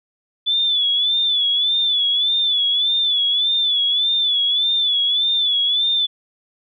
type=tone with vibrato; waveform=sine; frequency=3466 Hz; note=A7; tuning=27 cents flat; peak=-15 dBFS; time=0.46-6.07 s; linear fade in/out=20 ms; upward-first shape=sine; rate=1.7 Hz; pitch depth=76 cents each way; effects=none